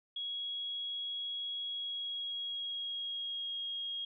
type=tone with pitch glide; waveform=sine; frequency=3322 to 3269 Hz; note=G#7 to G#7; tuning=0 to -28 cents; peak=-36 dBFS; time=0.16-4.05 s; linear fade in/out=5 ms; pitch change=-28 cents; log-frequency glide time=1.62-3.59 s; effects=none